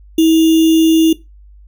sine tone with sample-and-hold, 323.2 Hz, E4, 34 cents flat, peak -6 dBFS, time 0.18-1.13 s, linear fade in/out 5 ms, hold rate 3150 Hz, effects noise-tail reverb RT60 0.2 s tail -17 dB re dry + added 50 Hz sine -38 dBFS peak until 1.67 s

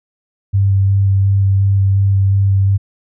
sine tone with vibrato, 98 Hz, G2, in tune, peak -9 dBFS, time 0.53-2.78 s, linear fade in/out 20 ms, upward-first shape square, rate 2.8 Hz, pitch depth 10 cents each way, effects none

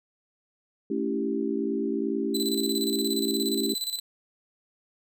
sine chord, A dominant seventh, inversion none, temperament equal with one note detuned, 220 / 280.7 / 329.6 / 392 Hz, A3 / C#4 / E4 / G4, 0 / +22 / 0 / 0 cents, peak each -31 / -30 / -32 / -30 dBFS, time 0.9-3.74 s, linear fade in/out 5 ms
sawtooth tone with tremolo, 4005 Hz, B7, 23 cents sharp, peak -24 dBFS, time 2.34-4 s, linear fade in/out 10 ms, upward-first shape square, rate 17 Hz, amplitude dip 65%
effects none

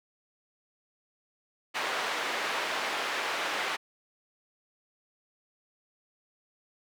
white band-pass noise, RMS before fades -32 dBFS, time 1.74-3.77 s, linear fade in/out 20 ms, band 440 to 2300 Hz, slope 12 dB/octave, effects none

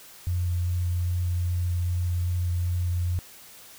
sine tone with vibrato, 88.2 Hz, F2, 18 cents sharp, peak -23 dBFS, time 0.27-3.19 s, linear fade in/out 0 ms, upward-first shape square, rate 2.5 Hz, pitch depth 8 cents each way, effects white hiss -48 dBFS RMS until 3.78 s

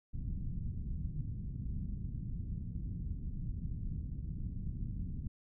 pink low-pass noise, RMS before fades -39 dBFS, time 0.13-5.28 s, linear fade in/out 10 ms, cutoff 190 Hz, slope 24 dB/octave, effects none

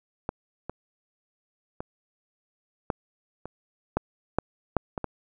clicks, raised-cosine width 1 ms, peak -14 / -19 / -19 / -11 / -22 / -9 / -8 / -7 / -16 / -15 dBFS, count 10, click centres 0.291 / 0.696 / 1.805 / 2.902 / 3.456 / 3.97 / 4.386 / 4.767 / 4.978 / 5.043 s, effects none

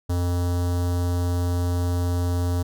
square tone with notch filter, 88.1 Hz, F2, 16 cents sharp, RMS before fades -23 dBFS, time 0.09-2.63 s, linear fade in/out 10 ms, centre 2300 Hz, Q 0.7, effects none

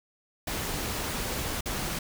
pink noise with dropouts, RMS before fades -32 dBFS, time 0.47-1.99 s, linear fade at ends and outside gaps 5 ms, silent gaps 1.609-1.657 s, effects none

